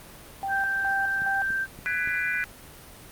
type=tone with tremolo; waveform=sine; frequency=784 Hz; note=G5; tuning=in tune; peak=-27 dBFS; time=0.43-1.42 s; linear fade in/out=0 ms; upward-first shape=square; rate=2.4 Hz; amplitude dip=70%
type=tone; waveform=sine; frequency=1568 Hz; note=G6; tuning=in tune; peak=-24 dBFS; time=0.48-1.67 s; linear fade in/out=50 ms
type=click train; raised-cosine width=3 ms; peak=-29 dBFS; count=4; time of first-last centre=1.22-2.075 s; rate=3.51 Hz
type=chord; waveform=sine; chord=G# half-diminished seventh; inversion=third; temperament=just; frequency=1495.1 / 1661.2 / 1993.5 / 2392 Hz; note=F#6 / G#6 / B6 / D7; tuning=+18 / 0 / +16 / +31 cents; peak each=-28 / -30 / -30 / -31 dBFS; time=1.86-2.44 s; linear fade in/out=0 ms
effects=pink hiss -46 dBFS RMS until 3.11 s + Opus 32 kbps